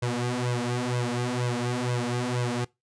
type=tone with flanger; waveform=sawtooth; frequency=122.5 Hz; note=B2; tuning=14 cents flat; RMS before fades=-28 dBFS; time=0.02-2.65 s; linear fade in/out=10 ms; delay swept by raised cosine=1.9 to 5.7 ms; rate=2.1 Hz; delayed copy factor=+0.95; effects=noise-tail reverb RT60 0.2 s tail -22 dB re dry + resampled to 22050 Hz